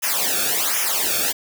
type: noise with flanger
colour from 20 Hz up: white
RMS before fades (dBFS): -21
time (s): 0.02-1.33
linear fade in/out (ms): 20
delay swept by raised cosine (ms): 0.23 to 1.02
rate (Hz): 1.3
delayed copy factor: -1
effects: none